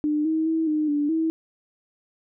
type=tone with pitch steps; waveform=sine; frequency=300 / 317.7 / 322.7 / 305.8 / 292.2 / 322.4 Hz; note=D4 / D#4 / E4 / D#4 / D4 / E4; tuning=+37 / +36 / -37 / -30 / -9 / -38 cents; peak=-20 dBFS; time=0.04-1.3 s; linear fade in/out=0 ms; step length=210 ms; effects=none